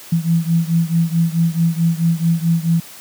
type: beating tone pair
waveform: sine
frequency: 164.81 / 169.41 Hz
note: E3 / E3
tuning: 0 / +48 cents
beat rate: 4.6 Hz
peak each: -15 / -17 dBFS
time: 0.12-2.8 s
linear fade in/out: 5 ms
effects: white hiss -38 dBFS RMS until 3 s + high-pass 100 Hz 12 dB/octave

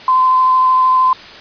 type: tone with vibrato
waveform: sine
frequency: 1029 Hz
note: C6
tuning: 29 cents flat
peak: -8 dBFS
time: 0.08-1.13 s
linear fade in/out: 2 ms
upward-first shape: sine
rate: 13 Hz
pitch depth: 11 cents each way
effects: white hiss -34 dBFS RMS until 1.4 s + resampled to 11025 Hz

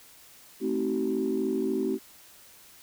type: chord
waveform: sine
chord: A diminished seventh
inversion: none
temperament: just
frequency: 220 / 264 / 316.8 / 380.2 Hz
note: A3 / C4 / Eb4 / Gb4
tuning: 0 / +16 / +31 / +47 cents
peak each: -32 / -30 / -32 / -28 dBFS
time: 0.6-1.99 s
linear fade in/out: 50 ms
effects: tanh soft clip ceiling -17 dBFS + white hiss -53 dBFS RMS until 2.82 s

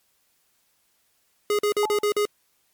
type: tone bursts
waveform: square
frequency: 415.3 Hz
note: G#4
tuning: in tune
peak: -20 dBFS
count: 6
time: 1.5-2.254 s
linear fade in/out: 2 ms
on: 89 ms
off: 44 ms
type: tone with exponential decay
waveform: sine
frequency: 859 Hz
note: A5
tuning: 42 cents flat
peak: -22 dBFS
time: 1.83-2.1 s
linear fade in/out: 1 ms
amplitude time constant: 58 ms
effects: white hiss -67 dBFS RMS until 2.73 s + MP3 96 kbps

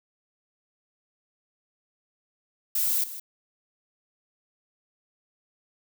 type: noise with echo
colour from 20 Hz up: violet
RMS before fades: -25 dBFS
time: 2.75-3.04 s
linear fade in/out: 5 ms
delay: 160 ms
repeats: 1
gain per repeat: -13 dB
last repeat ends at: 3.2 s
effects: none

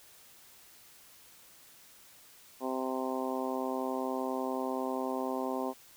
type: harmonic tone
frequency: 130.3 Hz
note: C3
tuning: 7 cents flat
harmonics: 2 / 3 / 4 / 5 / 6 / 7 / 8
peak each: -36 / -38 / -39 / -40 / -41 / -41 / -42 dBFS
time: 2.6-5.74 s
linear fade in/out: 50 ms
effects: white hiss -57 dBFS RMS until 5.96 s

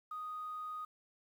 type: tone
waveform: sine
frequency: 1244 Hz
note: D#6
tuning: 1 cent flat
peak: -39 dBFS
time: 0.11-0.85 s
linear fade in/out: 5 ms
effects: tanh soft clip ceiling -35 dBFS + 11-bit

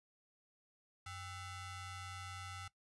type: ring-modulated tone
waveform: sawtooth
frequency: 704 Hz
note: F5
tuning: 14 cents sharp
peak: -39 dBFS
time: 1.06-2.68 s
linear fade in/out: 5 ms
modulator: 612 Hz
effects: noise-tail reverb RT60 0.1 s tail -17 dB re dry + resampled to 24000 Hz

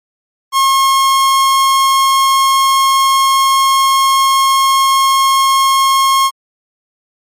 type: tone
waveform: 45% pulse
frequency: 1079 Hz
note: C#6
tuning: 47 cents flat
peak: -8 dBFS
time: 0.52-6.31 s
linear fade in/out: 50 ms
effects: MP3 64 kbps

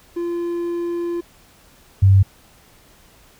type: tone pair in turn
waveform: triangle / sine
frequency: 344.3 / 97.01 Hz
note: F4 / G2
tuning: -25 / -18 cents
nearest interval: octave + minor seventh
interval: 2193 cents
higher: first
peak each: -19 / -8 dBFS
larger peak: second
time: 0.16-1.21 / 2.02-2.23 s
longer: first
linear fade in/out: 10 ms
effects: pink hiss -51 dBFS RMS until 3.39 s

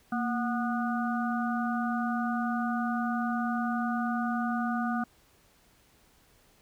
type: harmonic tone with a mistuned harmonic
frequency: 244.4 Hz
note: B3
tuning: 18 cents flat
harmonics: 1 / 3 / 5 / 6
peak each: -29 / -34 / -36 / -37 dBFS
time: 0.12-5.04 s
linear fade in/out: 5 ms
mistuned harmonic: 1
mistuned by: -86 cents
effects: pink hiss -63 dBFS RMS until 6.61 s

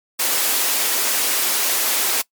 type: high-pass noise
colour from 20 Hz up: white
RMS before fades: -19 dBFS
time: 0.19-2.22 s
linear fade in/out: 10 ms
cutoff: 270 Hz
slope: 24 dB/octave
effects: noise-tail reverb RT60 0.1 s tail -22 dB re dry + MP3 96 kbps

